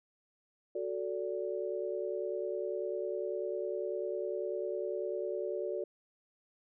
sine chord, D major, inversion first, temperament equal with one note detuned, 370 / 440 / 578.2 Hz, F#4 / A4 / D5, 0 / 0 / -27 cents, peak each -37 / -38 / -38 dBFS, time 0.75-5.84 s, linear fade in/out 5 ms, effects none

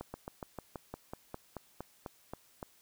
slowing click train, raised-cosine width 1 ms, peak -26 dBFS, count 14, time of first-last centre 0.01-2.628 s, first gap 130 ms, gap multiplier 1.07, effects white hiss -65 dBFS RMS until 2.81 s

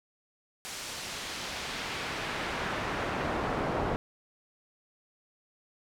brown noise with band-pass filter sweep, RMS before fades -34 dBFS, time 0.65-3.96 s, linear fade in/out 0 ms, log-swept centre 7400 to 730 Hz, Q 0.73, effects none

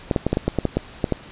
clicks, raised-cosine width 2 ms, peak -5 dBFS, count 11, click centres 0.112 / 0.162 / 0.266 / 0.33 / 0.371 / 0.48 / 0.587 / 0.653 / 0.77 / 1.042 / 1.123 s, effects pink hiss -42 dBFS RMS until 1.31 s + resampled to 8000 Hz

